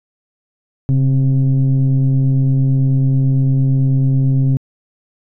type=tone with frequency modulation; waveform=sine; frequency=134.5 Hz; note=C3; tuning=48 cents sharp; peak=-9 dBFS; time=0.89-4.57 s; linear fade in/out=0 ms; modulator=130 Hz; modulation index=0.58; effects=tanh soft clip ceiling -7 dBFS